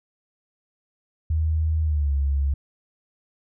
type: tone with pitch glide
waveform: sine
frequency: 79 to 69.57 Hz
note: D#2 to C#2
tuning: +27 to +7 cents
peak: -19 dBFS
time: 1.3-2.54 s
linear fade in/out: 5 ms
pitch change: -220 cents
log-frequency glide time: 1.83-2.13 s
effects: none